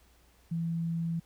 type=tone; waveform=sine; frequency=166.5 Hz; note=E3; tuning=18 cents sharp; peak=-29 dBFS; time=0.51-1.2 s; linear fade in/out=10 ms; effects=added 60 Hz sine -63 dBFS peak until 1.25 s + pink hiss -65 dBFS RMS until 1.25 s